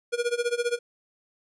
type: tone with tremolo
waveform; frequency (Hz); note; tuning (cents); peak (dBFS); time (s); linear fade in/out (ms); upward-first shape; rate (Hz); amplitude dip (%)
square; 478.6; A#4; +46; -22; 0.12-0.79; 20; sine; 15; 90
effects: resampled to 24000 Hz